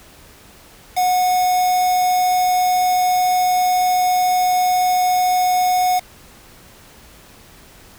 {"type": "tone with quantisation", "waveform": "triangle", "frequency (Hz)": 731, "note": "F#5", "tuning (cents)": -21, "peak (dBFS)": -12, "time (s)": [0.96, 6], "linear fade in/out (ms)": 20, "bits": 4, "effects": ["pink hiss -45 dBFS RMS until 7.98 s"]}